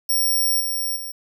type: tone with level steps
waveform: 5% pulse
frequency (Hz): 5550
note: F8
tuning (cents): -12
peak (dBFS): -12 / -17 / -24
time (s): 0.09-1.12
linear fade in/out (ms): 10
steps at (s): 0.6 / 0.96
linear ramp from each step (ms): 5
effects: none